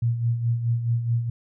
sine tone with tremolo, 117.5 Hz, A#2, 14 cents sharp, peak -18 dBFS, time 0.02-1.3 s, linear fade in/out 5 ms, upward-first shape sine, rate 4.7 Hz, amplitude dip 60%, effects none

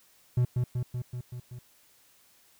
triangle tone with echo, 123.47 Hz, B2, in tune, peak -19 dBFS, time 0.37-0.45 s, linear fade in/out 5 ms, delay 190 ms, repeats 6, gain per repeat -3 dB, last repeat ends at 1.59 s, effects white hiss -62 dBFS RMS until 2.59 s

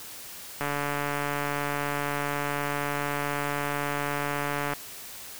click train, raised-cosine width 0.5 ms, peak -14 dBFS, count 595, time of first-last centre 0.61-4.735 s, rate 144 Hz, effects white hiss -42 dBFS RMS until 5.39 s

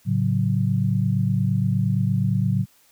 sine chord, F# minor, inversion first, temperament equal, 110 / 138.59 / 185 Hz, A2 / C#3 / F#3, 0 / 0 / 0 cents, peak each -22 / -23 / -23 dBFS, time 0.05-2.66 s, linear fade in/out 50 ms, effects white hiss -58 dBFS RMS until 2.91 s

